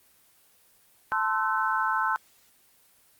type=chord; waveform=sine; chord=F# half-diminished seventh; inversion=first; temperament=equal with one note detuned; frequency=880 / 1046.5 / 1318.5 / 1519 Hz; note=A5 / C6 / E6 / F#6; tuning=0 / 0 / 0 / +45 cents; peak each=-29 dBFS; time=1.12-2.16 s; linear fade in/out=0 ms; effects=white hiss -61 dBFS RMS until 3.19 s + Opus 24 kbps